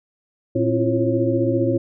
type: tone cluster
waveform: sine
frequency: 115.1 / 267.1 / 334.8 / 349.7 / 544 Hz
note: A#2 / C4 / E4 / F4 / C#5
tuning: -22 / +36 / +27 / +2 / -33 cents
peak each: -23 dBFS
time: 0.55-1.78 s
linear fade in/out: 10 ms
effects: none